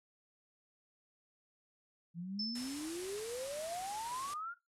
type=exponential sweep; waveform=sine; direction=up; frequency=164.81 to 1446 Hz; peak=-39 dBFS; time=2.14-4.55 s; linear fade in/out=50 ms
type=tone with exponential decay; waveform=sine; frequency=5274 Hz; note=E8; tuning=in tune; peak=-35 dBFS; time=2.39-3.08 s; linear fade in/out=5 ms; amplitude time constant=150 ms
type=low-pass noise; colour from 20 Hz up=white; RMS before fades=-49 dBFS; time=2.55-4.34 s; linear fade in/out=5 ms; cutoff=11000 Hz; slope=48 dB/octave
effects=noise-tail reverb RT60 0.2 s tail -17 dB re dry